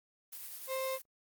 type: noise with tremolo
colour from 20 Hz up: blue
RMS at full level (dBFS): -44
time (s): 0.32-1.02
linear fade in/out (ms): 10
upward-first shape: triangle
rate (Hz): 10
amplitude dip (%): 35
type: tone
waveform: 35% pulse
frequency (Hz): 527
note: C5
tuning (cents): +12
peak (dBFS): -32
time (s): 0.67-0.99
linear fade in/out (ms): 50
effects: noise-tail reverb RT60 0.1 s tail -26 dB re dry + Opus 32 kbps